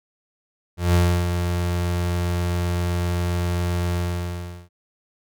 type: tone with ADSR envelope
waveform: 35% pulse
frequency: 87.6 Hz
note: F2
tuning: 6 cents sharp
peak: -12 dBFS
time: 0.77-4.69 s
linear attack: 170 ms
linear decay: 310 ms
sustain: -7 dB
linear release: 740 ms
effects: none